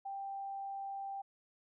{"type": "tone", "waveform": "sine", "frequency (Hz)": 787, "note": "G5", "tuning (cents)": 7, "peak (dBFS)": -39, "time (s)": [0.05, 1.22], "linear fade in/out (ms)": 10, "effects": []}